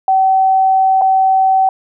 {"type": "tone with dropouts", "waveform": "sine", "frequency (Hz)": 764, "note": "G5", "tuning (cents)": -45, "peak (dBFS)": -8, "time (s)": [0.08, 1.69], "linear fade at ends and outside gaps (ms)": 2, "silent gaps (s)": [1.014, 1.018], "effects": []}